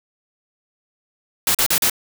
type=noise bursts; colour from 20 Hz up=white; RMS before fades=-17 dBFS; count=4; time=1.47-1.898 s; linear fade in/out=2 ms; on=77 ms; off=40 ms; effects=none